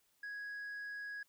sine tone, 1661.2 Hz, G#6, in tune, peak -39 dBFS, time 0.23-1.23 s, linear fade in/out 5 ms, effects tanh soft clip ceiling -41 dBFS + white hiss -75 dBFS RMS until 1.28 s

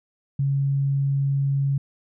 sine tone, 138.59 Hz, C#3, in tune, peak -19 dBFS, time 0.39-1.78 s, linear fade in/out 5 ms, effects none

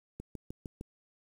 click train, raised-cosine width 3 ms, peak -28 dBFS, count 5, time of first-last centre 0.2-0.811 s, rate 6.55 Hz, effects 9-bit

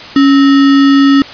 sine tone with sample-and-hold, 277.2 Hz, C#4, in tune, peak -3 dBFS, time 0.16-1.22 s, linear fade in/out 2 ms, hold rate 1575 Hz, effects white hiss -28 dBFS RMS until 1.33 s + resampled to 11025 Hz

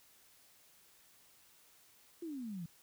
sine exponential sweep, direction down, 351.7 to 160 Hz, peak -40 dBFS, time 2.22-2.66 s, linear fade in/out 5 ms, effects white hiss -65 dBFS RMS until 2.82 s

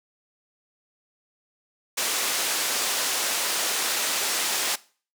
white band-pass noise, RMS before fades -26 dBFS, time 1.97-4.76 s, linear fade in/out 10 ms, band 350 to 9100 Hz, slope 12 dB/octave, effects noise-tail reverb RT60 0.4 s tail -20 dB re dry

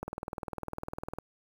click train, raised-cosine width 1 ms, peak -21 dBFS, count 24, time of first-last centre 0.03-1.186 s, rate 19.9 Hz, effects 8-bit

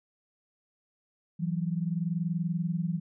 sine tone pair together, 165.3 / 185.83 Hz, E3 / F#3, +5 / +8 cents, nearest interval major second, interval 203 cents, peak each -29 / -32 dBFS, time 1.39-3 s, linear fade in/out 20 ms, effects none

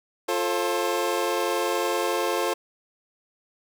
25% pulse chord, F major, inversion none, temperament equal with one note detuned, 349.2 / 440 / 534.2 Hz, F4 / A4 / C5, 0 / 0 / +36 cents, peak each -24 dBFS, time 0.28-2.54 s, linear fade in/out 10 ms, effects none

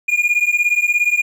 triangle beating tone pair, 2422 / 2439 Hz, D#7 / D#7, -47 / -35 cents, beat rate 17 Hz, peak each -15 dBFS, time 0.08-1.22 s, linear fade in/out 10 ms, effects none

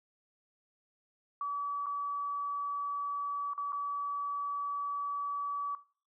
sine tone with dropouts, 1145 Hz, D6, 44 cents flat, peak -32 dBFS, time 1.41-5.75 s, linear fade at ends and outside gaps 2 ms, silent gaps 1.86-1.866 / 3.535-3.578 / 3.722-3.729 s, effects noise-tail reverb RT60 0.4 s tail -18 dB re dry

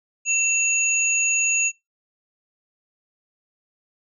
sine tone pair together, 2690 / 6769 Hz, E7 / G#8, +34 / +32 cents, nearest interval octave + major third, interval 1598 cents, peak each -21 dBFS, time 0.25-1.72 s, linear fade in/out 50 ms, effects noise-tail reverb RT60 0.2 s tail -22 dB re dry

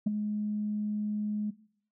sine tone with ADSR envelope, 210 Hz, G#3, 19 cents sharp, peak -19 dBFS, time 0.06-1.51 s, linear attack 11 ms, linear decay 11 ms, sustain -9 dB, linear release 14 ms, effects noise-tail reverb RT60 0.6 s tail -19 dB re dry + tanh soft clip ceiling -21 dBFS

